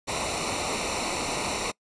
pink noise with comb filter, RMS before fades -29 dBFS, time 0.07-1.72 s, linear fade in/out 20 ms, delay 0.61 ms, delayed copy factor -0.75, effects noise-tail reverb RT60 0.1 s tail -24 dB re dry + resampled to 22050 Hz

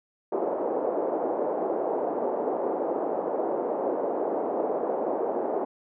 pink band-pass noise, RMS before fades -28 dBFS, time 0.32-5.65 s, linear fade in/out 5 ms, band 350 to 750 Hz, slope 24 dB/octave, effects none

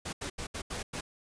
pink noise bursts at uneven times, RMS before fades -37 dBFS, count 6, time 0.05-0.13 / 0.21-0.3 / 0.38-0.47 / 0.54-0.62 / 0.7-0.83 / 0.93-1.01 s, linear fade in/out 10 ms, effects resampled to 22050 Hz

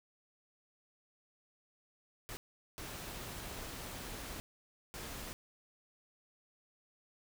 pink noise bursts at uneven times, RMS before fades -45 dBFS, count 3, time 2.29-2.37 / 2.78-4.4 / 4.94-5.33 s, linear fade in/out 0 ms, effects none

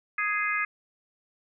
harmonic tone, 416 Hz, G#4, 3 cents sharp, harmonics 3 / 4 / 5 / 6, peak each -31 / -30 / -29 / -33 dBFS, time 0.18-0.65 s, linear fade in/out 5 ms, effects none

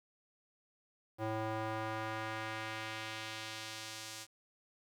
square tone with band-pass filter sweep, 110 Hz, A2, in tune, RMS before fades -41 dBFS, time 1.18-4.27 s, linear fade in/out 50 ms, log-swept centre 640 to 6800 Hz, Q 0.9, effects 10-bit

